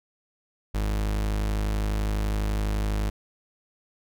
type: tone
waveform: 40% pulse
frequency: 51.91 Hz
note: G#1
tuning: in tune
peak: -23 dBFS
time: 0.74-3.1 s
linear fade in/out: 10 ms
effects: none